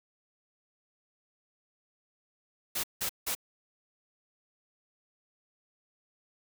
white noise bursts, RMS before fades -32 dBFS, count 3, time 2.75-3.351 s, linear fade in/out 10 ms, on 87 ms, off 170 ms, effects none

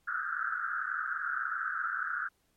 pink band-pass noise, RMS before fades -34 dBFS, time 0.07-2.29 s, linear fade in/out 20 ms, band 1300 to 1600 Hz, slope 96 dB/octave, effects pink hiss -73 dBFS RMS until 2.56 s + MP3 64 kbps

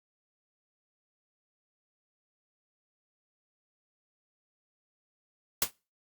white noise with exponential decay, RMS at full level -21 dBFS, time 5.62-5.71 s, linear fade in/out 2 ms, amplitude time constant 19 ms, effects noise-tail reverb RT60 0.3 s tail -24 dB re dry + Opus 48 kbps

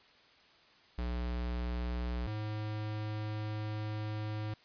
square tone pair in turn, 60.3 / 106.99 Hz, B1 / A2, -41 / -48 cents, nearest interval minor seventh, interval 993 cents, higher second, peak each -34 / -36 dBFS, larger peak first, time 0.98-2.27 / 2.27-4.54 s, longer second, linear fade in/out 5 ms, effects white hiss -62 dBFS RMS until 4.64 s + resampled to 11025 Hz

